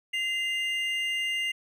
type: tone pair together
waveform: triangle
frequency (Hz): 2064 / 2811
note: C7 / F7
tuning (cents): -24 / +11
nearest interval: perfect fourth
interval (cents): 535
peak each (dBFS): -28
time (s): 0.13-1.52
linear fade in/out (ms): 10
effects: none